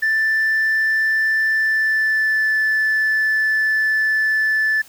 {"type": "tone with pitch glide", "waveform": "sine", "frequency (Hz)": [1766, 1747.7], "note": ["A6", "A6"], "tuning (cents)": [6, -12], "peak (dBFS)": -13, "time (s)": [0.02, 4.82], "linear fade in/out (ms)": 10, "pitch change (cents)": -18, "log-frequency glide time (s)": [1.52, 2.56], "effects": ["tanh soft clip ceiling -13 dBFS", "white hiss -46 dBFS RMS until 4.88 s"]}